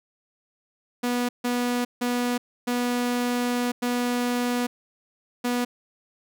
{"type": "tone bursts at uneven times", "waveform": "sawtooth", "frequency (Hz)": 244.2, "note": "B3", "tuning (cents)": -19, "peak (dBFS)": -19, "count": 6, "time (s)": [[1.03, 1.29], [1.44, 1.85], [2.01, 2.38], [2.67, 3.72], [3.82, 4.67], [5.44, 5.65]], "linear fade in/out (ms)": 10, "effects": []}